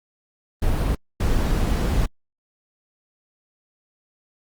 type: noise bursts at uneven times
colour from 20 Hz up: brown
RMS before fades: -20 dBFS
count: 2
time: 0.62-0.95 / 1.2-2.06 s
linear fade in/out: 5 ms
effects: Opus 32 kbps